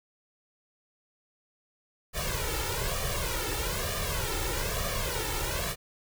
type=noise with flanger; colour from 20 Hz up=pink; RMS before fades=-31 dBFS; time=2.13-5.76 s; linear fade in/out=50 ms; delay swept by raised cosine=1.7 to 2.26 ms; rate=1.1 Hz; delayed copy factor=+0.9; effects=none